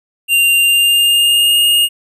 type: tone with pitch glide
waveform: square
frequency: 2783 to 2845 Hz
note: F7 to F7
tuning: -7 to +31 cents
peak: -9 dBFS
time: 0.28-1.89 s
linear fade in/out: 50 ms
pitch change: +38 cents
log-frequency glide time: 0.55-1.59 s
effects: none